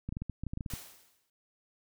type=clicks; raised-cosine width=5 ms; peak=-24 dBFS; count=12; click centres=0.09 / 0.125 / 0.169 / 0.22 / 0.297 / 0.436 / 0.467 / 0.535 / 0.574 / 0.608 / 0.662 / 0.737 s
type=noise with exponential decay; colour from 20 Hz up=white; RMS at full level=-41 dBFS; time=0.7-1.3 s; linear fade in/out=2 ms; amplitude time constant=130 ms
effects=none